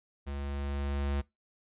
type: tone with level ramp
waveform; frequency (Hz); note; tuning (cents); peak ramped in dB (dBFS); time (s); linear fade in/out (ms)
square; 70.4; C#2; +27; -36 to -29; 0.26-1.22; 20
effects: noise-tail reverb RT60 0.2 s tail -22 dB re dry + resampled to 8000 Hz